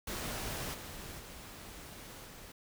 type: noise with level steps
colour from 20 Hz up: pink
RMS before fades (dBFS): -39 / -46 / -49 / -51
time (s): 0.07-2.52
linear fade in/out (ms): 5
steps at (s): 0.73 / 1.18 / 2.24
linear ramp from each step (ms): 20
effects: none